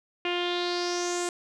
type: tone with low-pass filter sweep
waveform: sawtooth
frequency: 352.1 Hz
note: F4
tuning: 14 cents sharp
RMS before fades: -29 dBFS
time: 0.25-1.29 s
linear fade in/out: 2 ms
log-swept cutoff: 2700 to 8100 Hz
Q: 4.8
effects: none